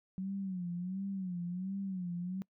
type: tone with vibrato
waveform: sine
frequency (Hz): 185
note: F#3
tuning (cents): 0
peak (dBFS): -35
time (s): 0.18-2.42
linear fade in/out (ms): 0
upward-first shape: sine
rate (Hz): 1.4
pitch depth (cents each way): 110
effects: noise-tail reverb RT60 0.1 s tail -25 dB re dry